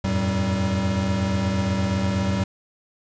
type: tone cluster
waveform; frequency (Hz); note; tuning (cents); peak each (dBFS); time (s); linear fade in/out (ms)
square; 87.9 / 96.3 / 112.3 / 192.1; F2 / G2 / A2 / G3; +12 / -30 / +36 / -35; -28 / -30 / -29 / -24; 0.04-2.44; 5
effects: resampled to 16000 Hz + 8-bit